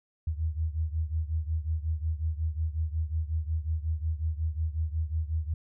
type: beating tone pair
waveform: sine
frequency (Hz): 77.78 / 83.28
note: D#2 / E2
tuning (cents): 0 / +18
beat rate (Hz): 5.5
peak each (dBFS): -29 / -32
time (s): 0.27-5.54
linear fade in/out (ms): 5
effects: none